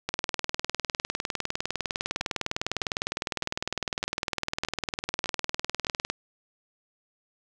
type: two click trains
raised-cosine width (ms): 0.2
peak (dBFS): -13 / -10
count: 7 / 120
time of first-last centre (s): 2.21-5.869 / 0.09-6.1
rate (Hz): 1.64 / 19.8
effects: none